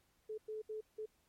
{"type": "tone bursts at uneven times", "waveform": "sine", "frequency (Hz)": 432.4, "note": "A4", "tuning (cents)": -30, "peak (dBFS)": -40, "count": 4, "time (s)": [[0.29, 0.38], [0.48, 0.62], [0.69, 0.81], [0.98, 1.06]], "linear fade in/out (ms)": 10, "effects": ["pink hiss -75 dBFS RMS until 1.28 s", "MP3 64 kbps"]}